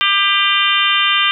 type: harmonic tone with a mistuned harmonic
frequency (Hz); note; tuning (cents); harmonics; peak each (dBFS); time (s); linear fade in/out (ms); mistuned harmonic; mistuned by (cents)
398; G4; +26; 3 / 4 / 5 / 6 / 7 / 8 / 9; -18 / -21 / -22 / -20 / -19 / -17 / -21; 0.01-1.31; 0; 8; -41
effects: none